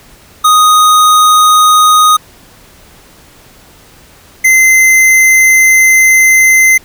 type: tone pair in turn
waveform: square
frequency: 1244.5 / 2067 Hz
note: D#6 / C7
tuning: 0 / -22 cents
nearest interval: major sixth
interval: 878 cents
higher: second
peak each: -4 dBFS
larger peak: neither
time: 0.44-2.17 / 4.44-6.78 s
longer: second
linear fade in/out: 10 ms
effects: pink hiss -40 dBFS RMS until 6.84 s